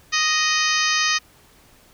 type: harmonic tone with a mistuned harmonic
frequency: 622.3 Hz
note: D#5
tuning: in tune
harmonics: 2 / 3 / 4 / 5 / 6 / 7 / 8 / 9 / 10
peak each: -25 / -23 / -25 / -28 / -29 / -29 / -26 / -32 / -27 dBFS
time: 0.12-1.19 s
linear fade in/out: 20 ms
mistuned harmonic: 5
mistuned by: -26 cents
effects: pink hiss -53 dBFS RMS until 1.93 s